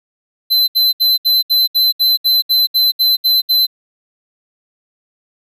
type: tone bursts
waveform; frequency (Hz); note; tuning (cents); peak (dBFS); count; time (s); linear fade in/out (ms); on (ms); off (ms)
square; 4054; B7; +45; -10; 13; 0.5-3.668; 20; 180; 69
effects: none